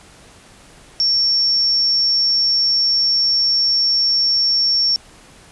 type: tone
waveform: sine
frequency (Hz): 5470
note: F8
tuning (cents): -37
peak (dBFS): -13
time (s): 1-4.96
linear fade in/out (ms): 0
effects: pink hiss -45 dBFS RMS until 5.51 s + resampled to 24000 Hz